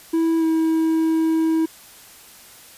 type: tone with pitch glide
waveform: triangle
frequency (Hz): 327.6 to 322.2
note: E4 to E4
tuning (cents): -11 to -39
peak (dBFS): -14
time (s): 0.13-1.66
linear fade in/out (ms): 10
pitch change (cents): -28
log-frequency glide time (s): 0.39-0.44
effects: white hiss -45 dBFS RMS until 2.77 s + resampled to 32000 Hz